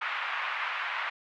pink band-pass noise, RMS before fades -33 dBFS, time 0.01-1.1 s, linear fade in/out 10 ms, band 1000 to 2600 Hz, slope 24 dB/octave, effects none

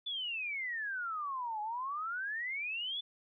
sine exponential two-way sweep, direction down then up, 3511 to 830 to 3511 Hz, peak -35 dBFS, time 0.06-3.01 s, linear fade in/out 10 ms, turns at 1.61 s, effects none

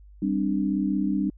sine chord, G suspended fourth, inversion none, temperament equal with one note detuned, 196 / 261.6 / 297.8 Hz, G3 / C4 / D4, 0 / 0 / +24 cents, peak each -25 / -29 / -26 dBFS, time 0.22-1.3 s, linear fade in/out 5 ms, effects added 50 Hz sine -46 dBFS peak until 1.37 s

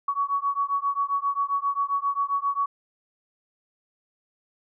sine beating tone pair, 1120 / 1127.5 Hz, C#6 / C#6, +18 / +29 cents, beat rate 7.5 Hz, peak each -26 dBFS, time 0.08-2.66 s, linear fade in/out 5 ms, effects none

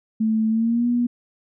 sine tone with pitch glide, 220 to 241.3 Hz, A3 to B3, 0 to -40 cents, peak -17 dBFS, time 0.2-1.07 s, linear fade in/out 10 ms, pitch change +160 cents, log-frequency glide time 0.49-0.87 s, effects none

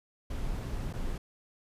brown noise with dropouts, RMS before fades -34 dBFS, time 0.3-1.18 s, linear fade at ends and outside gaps 5 ms, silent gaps 0.929-0.935 s, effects resampled to 32000 Hz

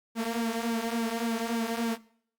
sawtooth tone with flanger, 229.8 Hz, A#3, 25 cents flat, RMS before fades -30 dBFS, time 0.15-1.98 s, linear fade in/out 50 ms, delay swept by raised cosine 1.5 to 5.2 ms, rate 3.5 Hz, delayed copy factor -0.65, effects noise-tail reverb RT60 0.6 s tail -21 dB re dry + Opus 48 kbps

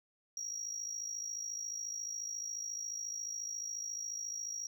sine tone with amplitude modulation, 5680 Hz, F8, 28 cents sharp, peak -33 dBFS, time 0.37-4.67 s, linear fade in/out 2 ms, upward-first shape sine, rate 54.2 Hz, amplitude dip 75%, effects tanh soft clip ceiling -34 dBFS

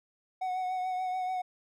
triangle tone with vibrato, 740 Hz, F#5, in tune, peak -28 dBFS, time 0.41-1.42 s, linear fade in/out 10 ms, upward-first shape triangle, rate 6.9 Hz, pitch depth 29 cents each way, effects none

